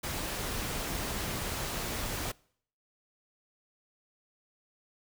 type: noise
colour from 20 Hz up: pink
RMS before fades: -35 dBFS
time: 0.03-2.32 s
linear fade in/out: 10 ms
effects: noise-tail reverb RT60 0.6 s tail -24 dB re dry